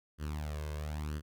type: tone with flanger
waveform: sawtooth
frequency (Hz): 75.4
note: D2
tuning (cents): +46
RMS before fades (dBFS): -38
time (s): 0.18-1.22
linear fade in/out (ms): 50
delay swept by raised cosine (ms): 0.64 to 1.94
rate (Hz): 1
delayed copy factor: +0.75
effects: none